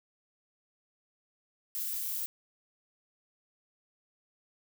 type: noise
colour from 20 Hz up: violet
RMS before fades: -35 dBFS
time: 1.75-2.26 s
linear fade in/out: 0 ms
effects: none